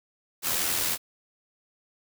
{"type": "noise with amplitude modulation", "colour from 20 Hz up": "white", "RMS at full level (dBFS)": -25, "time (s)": [0.42, 0.98], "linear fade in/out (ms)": 50, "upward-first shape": "sine", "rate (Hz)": 82.3, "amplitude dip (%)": 45, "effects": []}